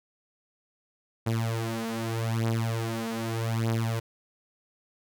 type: beating tone pair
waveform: sawtooth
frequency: 113.3 / 114.12 Hz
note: A#2 / A#2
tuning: -49 / -36 cents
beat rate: 0.82 Hz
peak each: -26 dBFS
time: 1.26-4 s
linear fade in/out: 10 ms
effects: none